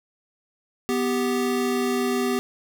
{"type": "tone pair together", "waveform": "square", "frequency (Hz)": [247.4, 392.7], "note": ["B3", "G4"], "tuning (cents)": [3, 3], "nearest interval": "minor sixth", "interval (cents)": 800, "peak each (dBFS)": -25, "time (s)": [0.89, 2.39], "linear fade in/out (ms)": 0, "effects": []}